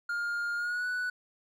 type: tone with pitch glide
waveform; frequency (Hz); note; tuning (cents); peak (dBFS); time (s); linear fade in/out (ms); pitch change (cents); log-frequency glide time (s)
triangle; 1412 to 1482.2; F6 to F#6; +19 to +3; -28; 0.09-1.1; 5; +84; 0.56-0.87
effects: none